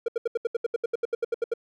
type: tone bursts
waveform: triangle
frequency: 466.2 Hz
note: A#4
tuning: in tune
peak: -20 dBFS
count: 16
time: 0.06-1.538 s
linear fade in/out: 5 ms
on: 23 ms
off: 74 ms
effects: none